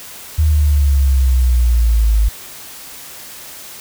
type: exponential sweep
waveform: sine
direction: down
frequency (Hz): 78.3 to 52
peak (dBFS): -9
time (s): 0.38-2.29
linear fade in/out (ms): 10
effects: white hiss -34 dBFS RMS until 3.8 s